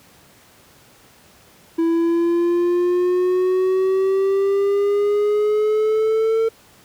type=exponential sweep; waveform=triangle; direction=up; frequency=329.6 to 451.4 Hz; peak=-13 dBFS; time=1.78-6.49 s; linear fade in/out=10 ms; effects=pink hiss -50 dBFS RMS until 6.84 s + high-pass 80 Hz 12 dB/octave